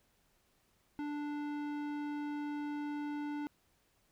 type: tone with low-pass filter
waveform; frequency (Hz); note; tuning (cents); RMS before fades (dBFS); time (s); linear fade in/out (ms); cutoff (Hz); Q
square; 293.7; D4; 0; -39; 0.99-3.47; 0; 2300; 0.57
effects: pink hiss -73 dBFS RMS until 4.11 s